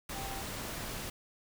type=tone in noise; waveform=sine; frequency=784 Hz; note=G5; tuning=in tune; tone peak=-43 dBFS; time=0.15-0.42 s; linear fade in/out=5 ms; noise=pink; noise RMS=-40 dBFS; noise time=0.09-1.1 s; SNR=-6 dB; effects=none